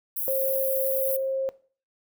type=high-pass noise; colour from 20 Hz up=white; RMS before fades=-29 dBFS; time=0.16-1.17 s; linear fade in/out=10 ms; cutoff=11000 Hz; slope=48 dB/octave
type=tone; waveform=sine; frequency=534 Hz; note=C5; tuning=35 cents sharp; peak=-24 dBFS; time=0.28-1.49 s; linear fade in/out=0 ms
effects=noise-tail reverb RT60 0.4 s tail -18 dB re dry